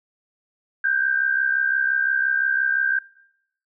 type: tone pair together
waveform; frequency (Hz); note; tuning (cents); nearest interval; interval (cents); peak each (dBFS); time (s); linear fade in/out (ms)
sine; 1525 / 1590.8; G6 / G6; -48 / +25; minor second; 73; -24 / -19; 0.84-2.99; 5
effects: noise-tail reverb RT60 0.7 s tail -20 dB re dry